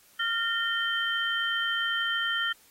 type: tone cluster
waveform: sine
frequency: 1393 / 1827 / 3112 Hz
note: F6 / A#6 / G7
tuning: -5 / -35 / -13 cents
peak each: -30 dBFS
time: 0.19-2.53 s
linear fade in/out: 10 ms
effects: white hiss -59 dBFS RMS until 2.7 s + AAC 48 kbps